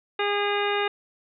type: harmonic tone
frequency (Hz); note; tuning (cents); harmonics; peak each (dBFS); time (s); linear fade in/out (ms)
408.3; G#4; -29; 1 / 2 / 3 / 4 / 5 / 6 / 7 / 9; -26 / -29 / -31 / -32 / -33 / -34 / -34 / -36; 0.19-0.88; 5
effects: none